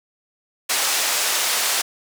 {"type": "band-pass noise", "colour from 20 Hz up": "white", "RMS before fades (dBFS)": -21, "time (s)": [0.69, 1.82], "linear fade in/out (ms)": 10, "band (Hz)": [530, 9100], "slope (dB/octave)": 12, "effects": []}